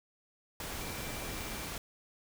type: tone in noise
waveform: sine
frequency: 2349 Hz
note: D7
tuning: in tune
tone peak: -50 dBFS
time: 0.81-1.69 s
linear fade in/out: 2 ms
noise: pink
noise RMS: -40 dBFS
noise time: 0.6-1.78 s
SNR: -13 dB
effects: none